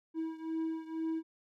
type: beating tone pair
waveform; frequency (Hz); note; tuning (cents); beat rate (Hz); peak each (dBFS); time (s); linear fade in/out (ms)
triangle; 322.1 / 324.2; E4 / E4; -40 / -29; 2.1; -34 / -37; 0.14-1.23; 50
effects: none